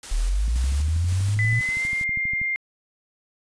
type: noise with tremolo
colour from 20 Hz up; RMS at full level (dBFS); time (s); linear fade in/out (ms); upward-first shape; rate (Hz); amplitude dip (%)
white; -37; 0.03-2.04; 2; square; 1.9; 40
type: linear sweep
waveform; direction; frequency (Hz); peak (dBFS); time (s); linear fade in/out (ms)
sine; up; 35 to 117.6; -19; 0.11-1.6; 10
type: click train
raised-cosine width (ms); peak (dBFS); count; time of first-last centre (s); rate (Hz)
5; -25; 25; 0.48-2.415; 12.4
type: tone with pitch glide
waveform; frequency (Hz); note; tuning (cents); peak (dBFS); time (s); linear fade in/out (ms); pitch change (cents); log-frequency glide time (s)
sine; 2006 to 2108; B6 to C7; +26 to +12; -22; 1.39-2.56; 0; +86; 1.56-1.89
effects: resampled to 22050 Hz